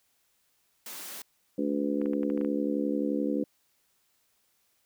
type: high-pass noise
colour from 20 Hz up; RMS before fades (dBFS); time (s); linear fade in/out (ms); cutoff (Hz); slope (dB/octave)
white; -41; 0.86-1.22; 2; 170; 96
type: harmonic tone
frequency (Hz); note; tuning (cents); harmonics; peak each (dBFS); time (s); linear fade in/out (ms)
71.5; D2; -46; 3 / 4 / 5 / 6 / 7; -32 / -29 / -35 / -39 / -34; 1.58-3.44; 5
type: clicks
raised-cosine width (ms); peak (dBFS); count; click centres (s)
0.5; -30; 8; 2.016 / 2.059 / 2.134 / 2.232 / 2.301 / 2.376 / 2.412 / 2.448
effects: white hiss -71 dBFS RMS until 4.85 s